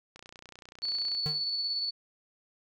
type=click train; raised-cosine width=0.2 ms; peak=-30 dBFS; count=31; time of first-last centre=0.16-1.15 s; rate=30.3 Hz
type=tone with tremolo; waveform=sine; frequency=4447 Hz; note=C#8; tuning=5 cents sharp; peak=-28 dBFS; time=0.82-1.91 s; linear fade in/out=20 ms; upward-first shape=square; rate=17 Hz; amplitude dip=25%
type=tone with exponential decay; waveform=square; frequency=151.8 Hz; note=D#3; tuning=42 cents flat; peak=-30 dBFS; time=1.26-1.45 s; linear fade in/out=0 ms; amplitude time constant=41 ms
effects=none